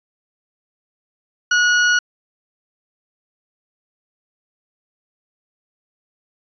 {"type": "tone", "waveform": "40% pulse", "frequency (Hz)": 1455, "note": "F#6", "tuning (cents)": -29, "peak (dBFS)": -12, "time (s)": [1.51, 1.99], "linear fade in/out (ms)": 5, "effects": ["resampled to 16000 Hz"]}